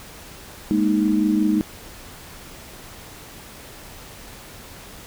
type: chord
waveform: sine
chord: Ab suspended second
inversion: none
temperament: equal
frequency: 207.7 / 233.1 / 311.1 Hz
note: Ab3 / Bb3 / Eb4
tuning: 0 / 0 / 0 cents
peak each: -20 / -24 / -19 dBFS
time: 0.71-1.61 s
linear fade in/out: 0 ms
effects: pink hiss -41 dBFS RMS until 5.06 s